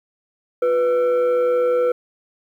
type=tone with frequency modulation; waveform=sine; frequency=493.9 Hz; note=B4; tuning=in tune; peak=-13 dBFS; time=0.62-1.92 s; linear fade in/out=5 ms; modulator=848 Hz; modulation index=0.39; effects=tanh soft clip ceiling -13 dBFS + 9-bit